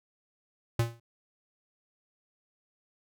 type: tone with exponential decay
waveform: square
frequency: 116.54 Hz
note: A#2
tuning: in tune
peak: -22 dBFS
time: 0.79-1 s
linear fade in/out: 5 ms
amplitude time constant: 44 ms
effects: none